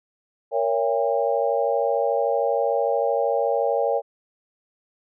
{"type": "chord", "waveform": "sine", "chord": "A# diminished seventh", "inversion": "none", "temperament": "just", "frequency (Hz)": [466.2, 559.4, 671.3, 805.5], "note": ["A#4", "C#5", "E5", "G5"], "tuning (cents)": [0, 16, 31, 47], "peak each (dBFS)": [-24, -23, -27, -26], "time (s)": [0.51, 4.02], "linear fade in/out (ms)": 50, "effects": []}